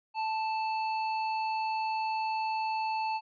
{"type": "tone with hard clipping", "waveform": "sine", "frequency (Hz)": 880, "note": "A5", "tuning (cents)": 0, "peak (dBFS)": -31, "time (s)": [0.14, 3.21], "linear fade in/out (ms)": 50, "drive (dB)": 15, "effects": ["resampled to 11025 Hz"]}